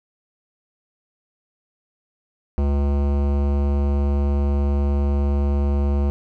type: tone with hard clipping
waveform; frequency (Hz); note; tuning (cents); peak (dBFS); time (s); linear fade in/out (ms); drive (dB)
sine; 70.8; C#2; +37; -19; 2.58-6.1; 0; 18
effects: none